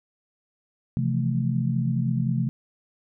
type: chord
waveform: sine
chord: F major seventh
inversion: second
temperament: equal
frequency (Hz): 130.81 / 164.81 / 174.61 / 220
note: C3 / E3 / F3 / A3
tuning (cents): 0 / 0 / 0 / 0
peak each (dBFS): -24 / -29 / -30 / -28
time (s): 0.97-2.49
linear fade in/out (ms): 0
effects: none